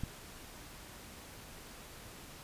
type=click; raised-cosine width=5 ms; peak=-24 dBFS; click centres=0.036 s; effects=pink hiss -51 dBFS RMS until 2.43 s + resampled to 32000 Hz